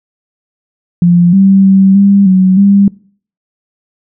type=tone with pitch steps; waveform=sine; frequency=174.3 / 194.2 / 192.7 / 199 / 186.9 / 199.3 Hz; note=F3 / G3 / G3 / G3 / F#3 / G3; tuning=-3 / -16 / -29 / +26 / +18 / +29 cents; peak=-3 dBFS; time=1.02-2.88 s; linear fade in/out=2 ms; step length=310 ms; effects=noise-tail reverb RT60 0.5 s tail -23 dB re dry